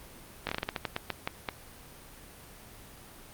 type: slowing click train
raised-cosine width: 0.3 ms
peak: -14 dBFS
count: 13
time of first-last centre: 0.47-1.488 s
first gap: 20 ms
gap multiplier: 1.24
effects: pink hiss -50 dBFS RMS until 3.33 s + Opus 32 kbps